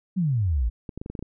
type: exponential sweep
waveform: sine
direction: down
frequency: 197.3 to 51.91 Hz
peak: -20 dBFS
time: 0.16-0.7 s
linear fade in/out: 20 ms
type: clicks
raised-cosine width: 3 ms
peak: -21 dBFS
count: 8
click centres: 0.892 / 0.976 / 1.015 / 1.061 / 1.1 / 1.152 / 1.192 / 1.226 s
effects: none